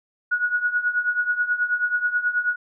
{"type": "tone with tremolo", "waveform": "sine", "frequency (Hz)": 1458, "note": "F#6", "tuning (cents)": -26, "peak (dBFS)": -16, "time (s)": [0.31, 2.56], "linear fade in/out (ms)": 10, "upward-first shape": "triangle", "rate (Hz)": 9.3, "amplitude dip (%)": 85, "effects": []}